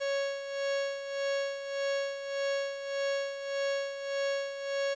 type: tone with tremolo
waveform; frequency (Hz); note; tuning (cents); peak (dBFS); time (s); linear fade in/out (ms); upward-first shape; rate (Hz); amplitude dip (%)
45% pulse; 554.4; C#5; 0; -28; 0-4.95; 20; sine; 1.7; 65
effects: resampled to 16000 Hz + 10-bit